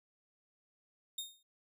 sawtooth tone with exponential decay, 3684 Hz, A#7, 21 cents flat, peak -33 dBFS, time 1.18-1.43 s, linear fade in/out 5 ms, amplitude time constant 54 ms, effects none

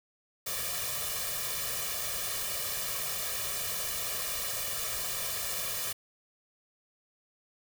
white noise with comb filter, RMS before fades -34 dBFS, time 0.46-5.93 s, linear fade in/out 10 ms, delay 1.7 ms, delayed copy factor +1, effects none

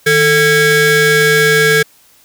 35% pulse ring-modulated tone, 598 Hz, D5, 31 cents sharp, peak -3 dBFS, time 0.06-1.83 s, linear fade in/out 10 ms, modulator 1040 Hz, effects white hiss -48 dBFS RMS until 2.24 s

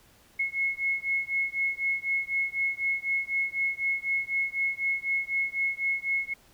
sine beating tone pair, 2175 / 2179 Hz, C#7 / C#7, -33 / -30 cents, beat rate 4 Hz, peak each -29 dBFS, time 0.39-6.34 s, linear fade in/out 10 ms, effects pink hiss -59 dBFS RMS until 6.53 s

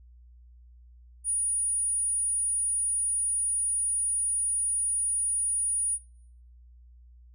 sine tone, 9610 Hz, D9, 39 cents sharp, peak -24 dBFS, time 1.24-5.99 s, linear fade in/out 50 ms, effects noise-tail reverb RT60 0.6 s tail -22 dB re dry + added 60 Hz sine -50 dBFS peak until 7.34 s

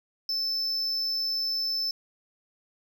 triangle tone, 5274 Hz, E8, in tune, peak -25 dBFS, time 0.29-1.91 s, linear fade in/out 2 ms, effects none

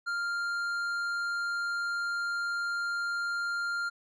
sine tone with tanh clipping, 1396.9 Hz, F6, in tune, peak -31 dBFS, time 0.06-3.9 s, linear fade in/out 20 ms, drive 9 dB, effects none

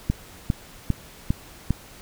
click train, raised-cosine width 5 ms, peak -8 dBFS, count 5, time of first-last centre 0.1-1.706 s, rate 2.49 Hz, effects pink hiss -46 dBFS RMS until 2.01 s

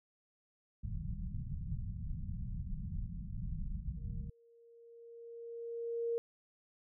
pink low-pass noise, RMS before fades -40 dBFS, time 0.83-4.3 s, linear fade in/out 5 ms, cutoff 190 Hz, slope 48 dB/octave
sine tone with exponential growth, 465.9 Hz, A#4, 1 cent flat, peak -31 dBFS, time 3.97-6.18 s, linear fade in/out 0 ms, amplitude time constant 480 ms
effects none

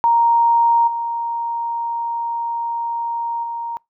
sine tone with level steps, 933 Hz, A#5, 1 cent sharp, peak -11 / -20 / -23 dBFS, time 0.04-3.77 s, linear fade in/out 0 ms, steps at 0.87 / 3.43 s, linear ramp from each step 10 ms, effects noise-tail reverb RT60 0.2 s tail -26 dB re dry

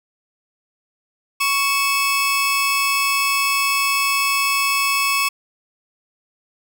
sawtooth tone pair together, 1112 / 2608 Hz, C#6 / E7, +5 / -19 cents, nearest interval octave + minor third, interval 1476 cents, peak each -16 dBFS, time 1.4-5.29 s, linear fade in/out 10 ms, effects none

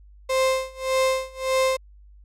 35% pulse tone with tremolo, 524 Hz, C5, 2 cents sharp, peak -16 dBFS, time 0.29-1.77 s, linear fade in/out 10 ms, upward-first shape sine, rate 1.7 Hz, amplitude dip 95%, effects added 50 Hz sine -46 dBFS peak until 2.24 s + low-pass 11000 Hz 12 dB/octave

